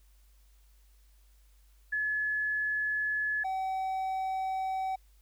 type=tone pair in turn; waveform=sine / triangle; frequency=1709 / 761.3 Hz; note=G#6 / F#5; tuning=+49 / +49 cents; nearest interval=octave + major second; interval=1400 cents; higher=first; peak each=-28 dBFS; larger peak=neither; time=1.92-3.44 / 3.44-4.96 s; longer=neither; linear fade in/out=10 ms; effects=added 50 Hz sine -58 dBFS peak until 5.21 s + white hiss -70 dBFS RMS until 5.21 s